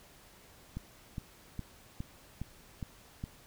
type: click train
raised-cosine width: 5 ms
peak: -25 dBFS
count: 7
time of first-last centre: 0.77-3.239 s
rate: 2.43 Hz
effects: pink hiss -58 dBFS RMS until 3.46 s